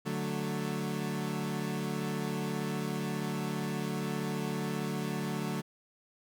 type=chord; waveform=30% pulse; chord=D major; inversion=none; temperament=equal; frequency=146.83 / 185 / 220 Hz; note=D3 / F#3 / A3; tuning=0 / 0 / 0 cents; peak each=-34 dBFS; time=0.05-5.62 s; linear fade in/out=20 ms; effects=none